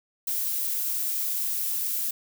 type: noise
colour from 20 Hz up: violet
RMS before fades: -28 dBFS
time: 0.27-2.11 s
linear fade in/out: 5 ms
effects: none